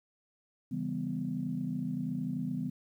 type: chord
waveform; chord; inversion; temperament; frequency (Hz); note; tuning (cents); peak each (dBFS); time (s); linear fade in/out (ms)
sine; C# half-diminished seventh; none; just; 138.59 / 166.31 / 199.57 / 249.5; C#3 / E3 / G3 / B3; 0 / +16 / +31 / +18; -40 / -37 / -38 / -35; 0.71-2.7; 10
effects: tanh soft clip ceiling -21 dBFS + 11-bit